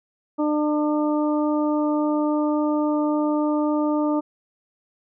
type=harmonic tone; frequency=300.3 Hz; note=D4; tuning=39 cents sharp; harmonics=1 / 2 / 3 / 4; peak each=-20 / -26 / -30 / -32 dBFS; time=0.38-4.21 s; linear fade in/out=20 ms; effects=none